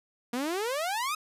sawtooth exponential sweep, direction up, 233.1 to 1289 Hz, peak -25 dBFS, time 0.33-1.15 s, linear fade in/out 5 ms, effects resampled to 32000 Hz

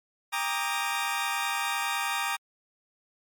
20% pulse chord, Eb major seventh, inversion first, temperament equal with one note detuned, 799.1 / 932.3 / 1174.7 / 1244.5 Hz, G5 / Bb5 / D6 / Eb6, +33 / 0 / 0 / 0 cents, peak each -28 / -27 / -29 / -29 dBFS, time 0.32-2.37 s, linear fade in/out 20 ms, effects MP3 96 kbps

